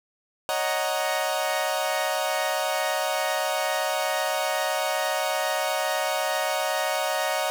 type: chord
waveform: sawtooth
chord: D# minor seventh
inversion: third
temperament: equal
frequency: 554.4 / 622.3 / 740 / 932.3 Hz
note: C#5 / D#5 / F#5 / A#5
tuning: 0 / 0 / 0 / 0 cents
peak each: -27 / -24 / -25 / -28 dBFS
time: 0.49-7.5 s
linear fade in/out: 0 ms
effects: none